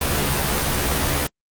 pink noise with comb filter, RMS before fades -21 dBFS, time 0.01-1.27 s, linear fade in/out 5 ms, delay 14 ms, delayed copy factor +0.95, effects Opus 32 kbps

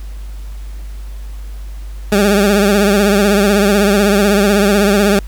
20% pulse tone with vibrato, 202 Hz, G#3, 48 cents flat, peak -4 dBFS, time 2.12-5.19 s, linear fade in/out 2 ms, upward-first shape triangle, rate 16 Hz, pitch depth 92 cents each way, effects added 50 Hz sine -24 dBFS peak until 5.27 s + pink hiss -44 dBFS RMS until 5.27 s

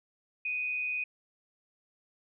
sine tone with amplitude modulation, 2489 Hz, D#7, in tune, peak -28 dBFS, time 0.45-1.04 s, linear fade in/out 5 ms, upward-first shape sine, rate 140 Hz, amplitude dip 45%, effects none

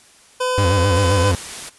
25% pulse tone, 506 Hz, B4, 42 cents sharp, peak -14 dBFS, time 0.4-1.32 s, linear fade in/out 10 ms
45% pulse tone with vibrato, 93.6 Hz, F#2, 20 cents sharp, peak -15 dBFS, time 0.58-1.35 s, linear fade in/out 0 ms, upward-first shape sine, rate 7.6 Hz, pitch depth 140 cents each way
white noise, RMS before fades -31 dBFS, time 0.94-1.7 s, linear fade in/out 20 ms
effects white hiss -49 dBFS RMS until 1.78 s + resampled to 24000 Hz

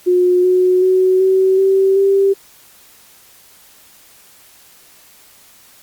sine tone with pitch steps, 360 / 366.3 / 372.7 / 379.2 / 385.8 / 392.6 Hz, F#4 / F#4 / F#4 / F#4 / G4 / G4, -47 / -17 / +13 / +43 / -28 / +3 cents, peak -9 dBFS, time 0.06-2.34 s, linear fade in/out 20 ms, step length 380 ms, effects white hiss -46 dBFS RMS until 5.82 s + Opus 48 kbps

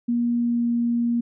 sine tone with pitch glide, 238 to 236.4 Hz, A#3 to A#3, +36 to +24 cents, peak -19 dBFS, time 0.08-1.21 s, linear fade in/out 10 ms, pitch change -12 cents, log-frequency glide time 0.36-0.67 s, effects none

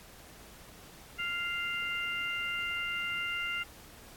harmonic tone, 697 Hz, F5, 4 cents flat, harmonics 2 / 3 / 4, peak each -37 / -36 / -36 dBFS, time 1.18-3.64 s, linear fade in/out 20 ms, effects pink hiss -53 dBFS RMS until 4.16 s + AAC 64 kbps

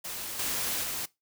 white noise with level steps, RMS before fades -37 / -31 / -34 dBFS, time 0.04-1.06 s, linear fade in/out 10 ms, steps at 0.39 / 0.83 s, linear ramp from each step 5 ms, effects noise-tail reverb RT60 0.2 s tail -21 dB re dry

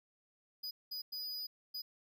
square tone bursts at uneven times, 4947 Hz, D#8, 11 cents flat, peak -40 dBFS, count 4, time 0.63-0.71 / 0.91-1.02 / 1.12-1.47 / 1.74-1.82 s, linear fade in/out 10 ms, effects none

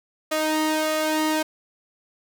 sawtooth tone with flanger, 311.1 Hz, D#4, in tune, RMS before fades -23 dBFS, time 0.31-1.43 s, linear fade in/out 10 ms, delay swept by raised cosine 1.7 to 2.21 ms, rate 1.6 Hz, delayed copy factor +0.65, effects none

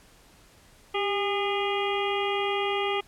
harmonic tone with a mistuned harmonic, 407.1 Hz, G#4, 35 cents flat, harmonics 1 / 2 / 3 / 5 / 6 / 7 / 8, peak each -28 / -31 / -33 / -35 / -36 / -36 / -37 dBFS, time 0.94-3.01 s, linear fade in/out 10 ms, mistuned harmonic 1, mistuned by -46 cents, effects pink hiss -56 dBFS RMS until 3.07 s + low-pass 12000 Hz 12 dB/octave

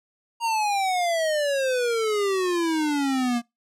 square exponential sweep, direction down, 941 to 233.1 Hz, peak -22 dBFS, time 0.4-3.42 s, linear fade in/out 50 ms, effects noise-tail reverb RT60 0.2 s tail -25 dB re dry + low-pass 10000 Hz 12 dB/octave

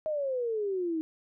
sine exponential sweep, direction down, 634 to 311.1 Hz, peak -28 dBFS, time 0.06-1.01 s, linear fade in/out 0 ms, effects none

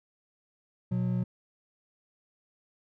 triangle tone pair together, 121.7 / 182.14 Hz, B2 / F#3, -25 / -27 cents, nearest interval perfect fifth, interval 698 cents, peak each -27 / -27 dBFS, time 0.91-1.24 s, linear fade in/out 10 ms, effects none

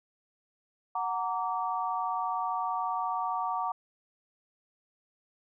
sine chord, Gb augmented, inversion none, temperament just, 740 / 925 / 1156.2 Hz, Gb5 / Bb5 / D6, 0 / -14 / -27 cents, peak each -33 dBFS, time 0.95-3.72 s, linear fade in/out 5 ms, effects none

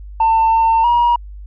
sine tone with pitch steps, 897 / 903 / 954 Hz, A5 / A5 / A#5, +33 / +45 / +40 cents, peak -8 dBFS, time 0.2-1.16 s, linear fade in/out 5 ms, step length 320 ms, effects tanh soft clip ceiling -8 dBFS + added 50 Hz sine -30 dBFS peak until 1.46 s

